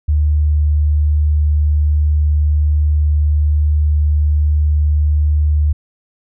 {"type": "tone", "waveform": "sine", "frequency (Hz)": 74.9, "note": "D2", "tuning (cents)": 35, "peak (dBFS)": -10, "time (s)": [0.08, 5.73], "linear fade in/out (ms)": 10, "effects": []}